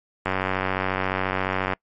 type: click train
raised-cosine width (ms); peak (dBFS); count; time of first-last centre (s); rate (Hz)
0.5; -8; 140; 0.26-1.734; 94.3
effects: noise-tail reverb RT60 0.1 s tail -25 dB re dry + MP3 48 kbps